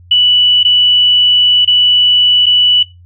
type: tone with dropouts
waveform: sine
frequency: 2960 Hz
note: F#7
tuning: in tune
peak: -5 dBFS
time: 0.11-2.83 s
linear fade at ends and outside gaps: 5 ms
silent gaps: 0.632-0.648 / 1.65-1.675 / 2.459-2.464 s
effects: noise-tail reverb RT60 0.2 s tail -17 dB re dry + added 88 Hz sine -37 dBFS peak until 3.05 s